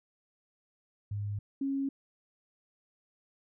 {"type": "tone pair in turn", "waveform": "sine", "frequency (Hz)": [102.6, 273.9], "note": ["G#2", "C#4"], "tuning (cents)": [-21, -21], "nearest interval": "octave + perfect fourth", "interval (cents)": 1700, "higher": "second", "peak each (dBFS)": [-32, -29], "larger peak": "second", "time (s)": [[1.11, 1.39], [1.61, 1.89]], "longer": "neither", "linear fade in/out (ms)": 5, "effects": []}